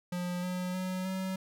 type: tone with pitch steps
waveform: square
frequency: 177.9 / 181.43 / 185.03 / 188.7 Hz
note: F3 / F#3 / F#3 / F#3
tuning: +32 / -34 / 0 / +34 cents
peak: -33 dBFS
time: 0.12-1.36 s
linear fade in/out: 5 ms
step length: 310 ms
effects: none